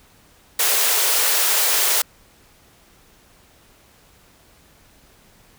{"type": "high-pass noise", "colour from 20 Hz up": "white", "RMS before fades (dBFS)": -18, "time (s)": [0.59, 2.02], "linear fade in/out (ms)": 5, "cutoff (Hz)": 380, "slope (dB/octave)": 48, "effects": ["pink hiss -53 dBFS RMS until 5.58 s"]}